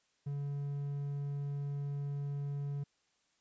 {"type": "tone", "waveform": "triangle", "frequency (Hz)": 142.2, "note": "C#3", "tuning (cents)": 45, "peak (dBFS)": -33, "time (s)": [0.26, 2.84], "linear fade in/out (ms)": 10, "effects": ["white hiss -75 dBFS RMS until 3.4 s", "resampled to 16000 Hz"]}